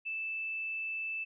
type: tone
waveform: sine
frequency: 2637 Hz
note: E7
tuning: in tune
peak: -34 dBFS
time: 0.05-1.25 s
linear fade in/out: 20 ms
effects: none